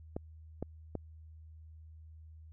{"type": "clicks", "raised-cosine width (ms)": 2, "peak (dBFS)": -23, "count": 3, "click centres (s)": [0.165, 0.626, 0.953], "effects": ["added 79 Hz sine -50 dBFS peak until 2.52 s"]}